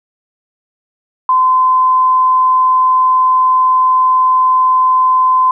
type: tone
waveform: sine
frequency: 1027 Hz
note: C6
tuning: 33 cents flat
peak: -7 dBFS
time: 1.29-5.51 s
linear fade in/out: 2 ms
effects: none